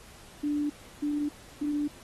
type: tone bursts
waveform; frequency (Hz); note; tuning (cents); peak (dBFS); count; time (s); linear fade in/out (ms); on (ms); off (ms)
sine; 293.7; D4; 0; -26; 3; 0.43-1.88; 10; 270; 320
effects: pink hiss -52 dBFS RMS until 2.03 s + AAC 32 kbps